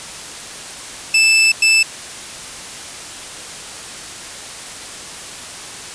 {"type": "tone bursts at uneven times", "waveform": "sawtooth", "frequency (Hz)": 2637, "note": "E7", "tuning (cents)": 0, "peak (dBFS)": -6, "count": 2, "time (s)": [[1.14, 1.52], [1.62, 1.83]], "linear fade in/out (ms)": 5, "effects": ["white hiss -31 dBFS RMS until 5.94 s", "resampled to 22050 Hz"]}